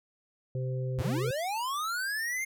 harmonic tone, 129.1 Hz, C3, 23 cents flat, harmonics 1 / 3 / 4, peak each -30 / -41 / -40 dBFS, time 0.55-1.31 s, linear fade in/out 2 ms
square linear sweep, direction up, 54 to 2137 Hz, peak -31 dBFS, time 0.98-2.45 s, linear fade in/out 10 ms
effects none

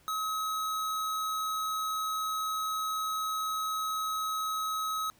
square tone, 1278 Hz, D#6, 46 cents sharp, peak -31 dBFS, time 0.08-5.1 s, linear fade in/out 0 ms, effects pink hiss -63 dBFS RMS until 5.19 s

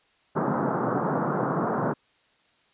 pink band-pass noise, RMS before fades -26 dBFS, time 0.35-1.94 s, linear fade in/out 20 ms, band 130 to 1400 Hz, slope 48 dB/octave, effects white hiss -64 dBFS RMS until 2.73 s + resampled to 8000 Hz

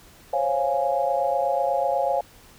sine chord, Db major seventh, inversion third, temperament equal with one note detuned, 526.3 / 554.4 / 698.5 / 830.6 Hz, C5 / Db5 / F5 / Ab5, +10 / 0 / 0 / 0 cents, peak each -28 / -25 / -25 / -26 dBFS, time 0.33-2.21 s, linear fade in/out 5 ms, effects pink hiss -51 dBFS RMS until 2.58 s

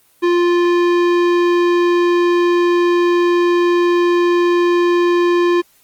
sine tone with tanh clipping, 349.2 Hz, F4, in tune, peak -13 dBFS, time 0.22-5.62 s, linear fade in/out 20 ms, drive 18 dB, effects white hiss -54 dBFS RMS until 5.83 s + Opus 24 kbps

